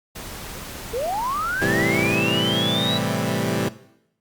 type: noise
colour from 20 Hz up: pink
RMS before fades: -35 dBFS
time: 0.15-2.16 s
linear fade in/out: 10 ms
type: linear sweep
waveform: sine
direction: up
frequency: 432 to 3951 Hz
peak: -22 dBFS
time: 0.93-2.98 s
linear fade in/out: 10 ms
type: chord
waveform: 15% pulse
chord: A minor seventh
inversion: none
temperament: equal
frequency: 110 / 130.81 / 164.81 / 196 Hz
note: A2 / C3 / E3 / G3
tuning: 0 / 0 / 0 / 0 cents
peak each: -20 dBFS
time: 1.61-3.69 s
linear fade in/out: 10 ms
effects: noise-tail reverb RT60 0.8 s tail -17 dB re dry + Opus 48 kbps

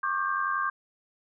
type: tone cluster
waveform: sine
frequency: 1091 / 1182 / 1582 Hz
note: C#6 / D6 / G6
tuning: -28 / +11 / +15 cents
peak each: -30 dBFS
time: 0.03-0.7 s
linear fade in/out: 5 ms
effects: none

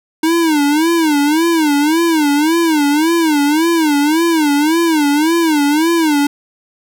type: tone with vibrato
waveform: square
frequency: 311.1 Hz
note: D#4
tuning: in tune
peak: -11 dBFS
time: 0.23-6.27 s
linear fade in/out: 5 ms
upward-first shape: sine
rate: 1.8 Hz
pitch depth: 150 cents each way
effects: none

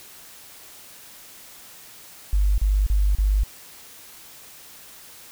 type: tone bursts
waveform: sine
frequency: 50 Hz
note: G1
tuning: 35 cents sharp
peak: -16 dBFS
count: 4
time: 2.33-3.435 s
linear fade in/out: 0 ms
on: 250 ms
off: 35 ms
effects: white hiss -45 dBFS RMS until 5.31 s

